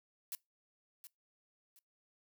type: noise with echo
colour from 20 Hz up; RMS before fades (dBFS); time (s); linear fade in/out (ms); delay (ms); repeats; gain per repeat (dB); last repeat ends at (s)
blue; -41; 0.32-0.35; 0; 720; 2; -11; 1.79
effects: noise-tail reverb RT60 0.2 s tail -24 dB re dry